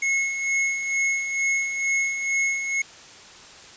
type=tone with tremolo; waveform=square; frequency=2177 Hz; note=C#7; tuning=32 cents flat; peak=-20 dBFS; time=0.02-2.82 s; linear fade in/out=5 ms; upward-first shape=sine; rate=2.2 Hz; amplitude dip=55%; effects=white hiss -45 dBFS RMS until 3.76 s + resampled to 16000 Hz